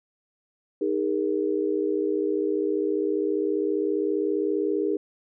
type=chord; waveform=sine; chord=D# suspended fourth; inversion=none; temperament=equal with one note detuned; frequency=311.1 / 406.1 / 466.2 Hz; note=D#4 / G#4 / A#4; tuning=0 / -39 / 0 cents; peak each=-27 / -25 / -29 dBFS; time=0.81-4.97 s; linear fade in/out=5 ms; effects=none